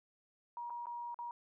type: tone with dropouts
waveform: sine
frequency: 952 Hz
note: A#5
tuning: 36 cents sharp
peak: -40 dBFS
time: 0.57-1.31 s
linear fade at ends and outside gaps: 1 ms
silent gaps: 0.698-0.704 / 0.857-0.868 / 1.144-1.189 s
effects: none